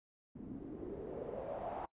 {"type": "noise with low-pass filter sweep", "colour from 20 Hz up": "white", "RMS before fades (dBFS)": -44, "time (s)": [0.35, 1.86], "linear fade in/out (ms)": 10, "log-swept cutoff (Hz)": [240, 800], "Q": 4.5, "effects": ["noise-tail reverb RT60 0.1 s tail -22 dB re dry", "resampled to 8000 Hz"]}